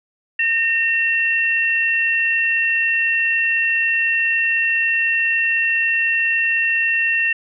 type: tone pair together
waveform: sine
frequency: 1835 / 2719 Hz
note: A#6 / F7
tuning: -28 / -47 cents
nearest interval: perfect fifth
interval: 681 cents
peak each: -18 / -18 dBFS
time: 0.39-7.33 s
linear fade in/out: 5 ms
effects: none